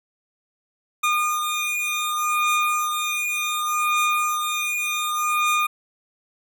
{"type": "beating tone pair", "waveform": "25% pulse", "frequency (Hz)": [1218, 1218.67], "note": ["D#6", "D#6"], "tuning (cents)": [-37, -36], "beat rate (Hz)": 0.67, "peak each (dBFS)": -20, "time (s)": [1.03, 5.67], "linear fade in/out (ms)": 10, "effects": []}